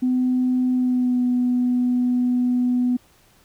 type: tone with pitch glide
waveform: sine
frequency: 253.1 to 247.6 Hz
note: B3 to B3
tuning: +43 to +5 cents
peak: -16 dBFS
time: 0.02-2.97 s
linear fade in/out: 10 ms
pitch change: -38 cents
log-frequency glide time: 0.72-1.23 s
effects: tanh soft clip ceiling -12 dBFS + pink hiss -56 dBFS RMS until 3.44 s